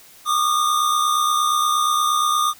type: tone pair together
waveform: square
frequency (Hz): 1152 / 1220.5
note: D6 / D#6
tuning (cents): -34 / -34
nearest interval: minor second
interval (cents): 100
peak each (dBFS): -25 / -18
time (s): 0.25-2.54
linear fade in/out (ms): 50
effects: white hiss -47 dBFS RMS until 2.59 s